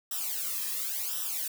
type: noise with flanger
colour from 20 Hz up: blue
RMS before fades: -33 dBFS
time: 0.11-1.48 s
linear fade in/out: 5 ms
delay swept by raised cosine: 0.44 to 1.4 ms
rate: 0.93 Hz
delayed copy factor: -1
effects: none